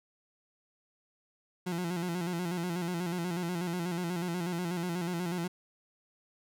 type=tone with vibrato; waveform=30% pulse; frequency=174.61 Hz; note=F3; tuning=in tune; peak=-29 dBFS; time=1.66-5.48 s; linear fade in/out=10 ms; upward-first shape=square; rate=8.2 Hz; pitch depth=62 cents each way; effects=none